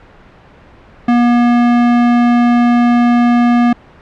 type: tone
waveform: square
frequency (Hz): 240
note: B3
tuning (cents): -49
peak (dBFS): -8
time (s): 1.08-3.73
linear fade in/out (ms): 5
effects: pink hiss -41 dBFS RMS until 4.01 s + low-pass 2000 Hz 12 dB/octave